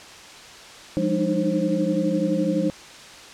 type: tone cluster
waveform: sine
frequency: 174 / 202.8 / 299.6 / 311.4 / 530 Hz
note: F3 / G#3 / D4 / D#4 / C5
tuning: -6 / -41 / +35 / +2 / +22 cents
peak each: -26 dBFS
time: 0.97-2.7 s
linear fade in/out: 0 ms
effects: white hiss -42 dBFS RMS until 3.33 s + low-pass 6000 Hz 12 dB/octave